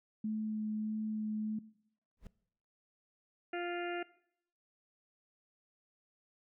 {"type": "tone with vibrato", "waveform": "sine", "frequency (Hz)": 215.5, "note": "A3", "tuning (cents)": -36, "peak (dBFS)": -33, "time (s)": [0.24, 1.59], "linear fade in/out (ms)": 5, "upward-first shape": "sine", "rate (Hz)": 1.6, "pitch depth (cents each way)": 9}
{"type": "noise with exponential growth", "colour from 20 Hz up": "brown", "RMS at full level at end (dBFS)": -44, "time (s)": [2.17, 2.27], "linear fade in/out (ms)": 2, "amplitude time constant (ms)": 21}
{"type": "harmonic tone", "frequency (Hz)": 349.2, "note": "F4", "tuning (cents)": 0, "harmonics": [1, 2, 4, 5, 6, 7, 8], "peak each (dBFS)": [-38, -41, -45, -48, -49, -50, -50], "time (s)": [3.53, 4.03], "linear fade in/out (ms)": 5}
{"effects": ["noise-tail reverb RT60 0.7 s tail -20 dB re dry"]}